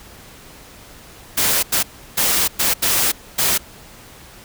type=noise bursts at uneven times; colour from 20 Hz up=white; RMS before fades=-17 dBFS; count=6; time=1.37-1.63 / 1.72-1.83 / 2.17-2.48 / 2.59-2.74 / 2.82-3.12 / 3.38-3.58 s; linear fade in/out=10 ms; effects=pink hiss -42 dBFS RMS until 4.44 s